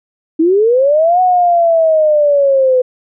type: linear two-way sweep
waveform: sine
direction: up then down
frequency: 309.6 to 740 to 501 Hz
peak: -7 dBFS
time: 0.39-2.82 s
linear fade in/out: 10 ms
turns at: 1.21 s
effects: none